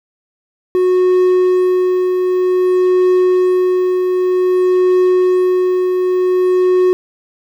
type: tone with tremolo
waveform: triangle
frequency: 366.2 Hz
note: F#4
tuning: 18 cents flat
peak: -6 dBFS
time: 0.75-6.93 s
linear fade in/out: 0 ms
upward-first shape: triangle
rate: 0.53 Hz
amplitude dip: 40%
effects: 8-bit